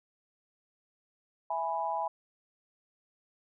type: chord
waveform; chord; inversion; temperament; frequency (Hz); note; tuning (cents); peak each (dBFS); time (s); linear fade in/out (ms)
sine; E major; none; equal; 659.3 / 830.6 / 987.8; E5 / G#5 / B5; 0 / 0 / 0; -36 / -33 / -34; 1.5-2.08; 5
effects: none